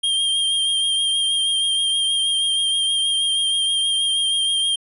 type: tone with vibrato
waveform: square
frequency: 3201 Hz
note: G7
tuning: 36 cents sharp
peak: -18 dBFS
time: 0.03-4.76 s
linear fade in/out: 10 ms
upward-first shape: sine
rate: 6.3 Hz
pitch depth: 23 cents each way
effects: resampled to 32000 Hz